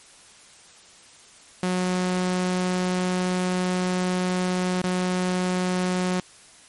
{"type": "tone with dropouts", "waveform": "sawtooth", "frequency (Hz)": 182.3, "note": "F#3", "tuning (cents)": -25, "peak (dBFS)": -18, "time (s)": [1.63, 6.2], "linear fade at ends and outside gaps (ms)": 2, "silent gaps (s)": [4.818, 4.84], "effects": ["white hiss -50 dBFS RMS until 6.68 s", "MP3 48 kbps"]}